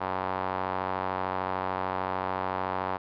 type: tone with band-pass filter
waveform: sawtooth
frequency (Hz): 93.5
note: F#2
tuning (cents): +19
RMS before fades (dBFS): -31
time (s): 0-2.98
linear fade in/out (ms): 20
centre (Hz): 940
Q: 2.2
effects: resampled to 11025 Hz